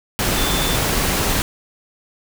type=tone in noise; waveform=sine; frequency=3520 Hz; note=A7; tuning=in tune; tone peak=-26 dBFS; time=0.37-0.76 s; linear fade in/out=0 ms; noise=pink; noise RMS=-19 dBFS; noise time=0.19-1.42 s; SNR=-10 dB; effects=none